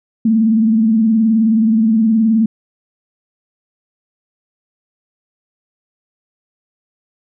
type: tone with vibrato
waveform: sine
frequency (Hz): 221.8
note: A3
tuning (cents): +14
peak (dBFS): -9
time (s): 0.25-2.46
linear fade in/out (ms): 5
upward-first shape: sine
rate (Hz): 19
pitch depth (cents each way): 69
effects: none